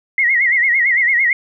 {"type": "tone with vibrato", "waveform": "sine", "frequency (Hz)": 2021, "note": "B6", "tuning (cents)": 39, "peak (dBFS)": -11, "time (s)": [0.18, 1.33], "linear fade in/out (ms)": 2, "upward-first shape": "sine", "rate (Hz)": 8.9, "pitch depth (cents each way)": 130, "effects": []}